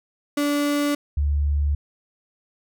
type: tone pair in turn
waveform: 35% pulse / sine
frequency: 289.8 / 72.45 Hz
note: D4 / D2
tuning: -23 / -23 cents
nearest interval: 2 octaves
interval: 2400 cents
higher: first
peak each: -18 dBFS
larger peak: neither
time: 0.37-0.95 / 1.17-1.75 s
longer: neither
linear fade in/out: 5 ms
effects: none